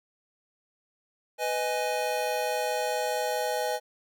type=chord; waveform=square; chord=G# minor; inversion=first; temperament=just; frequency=498.4 / 623 / 830.6 Hz; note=B4 / D#5 / G#5; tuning=+16 / +2 / 0 cents; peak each=-32 dBFS; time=1.38-3.8 s; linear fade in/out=50 ms; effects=none